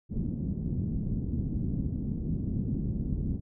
white low-pass noise, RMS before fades -31 dBFS, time 0.09-3.41 s, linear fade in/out 50 ms, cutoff 230 Hz, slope 24 dB/octave, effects none

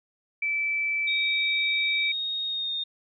sine tone, 2318 Hz, D7, 23 cents flat, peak -24 dBFS, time 0.42-2.12 s, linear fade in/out 5 ms
sine tone with pitch glide, 3729 to 3673 Hz, A#7 to A#7, 0 to -26 cents, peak -27 dBFS, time 1.07-2.84 s, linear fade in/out 10 ms, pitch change -26 cents, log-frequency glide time 2.46-2.73 s
effects none

